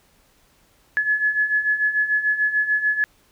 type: beating tone pair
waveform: sine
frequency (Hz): 1702 / 1708.8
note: G#6 / G#6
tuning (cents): +42 / +49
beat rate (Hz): 6.8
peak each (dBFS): -24 / -19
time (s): 0.97-3.04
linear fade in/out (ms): 0
effects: pink hiss -59 dBFS RMS until 3.31 s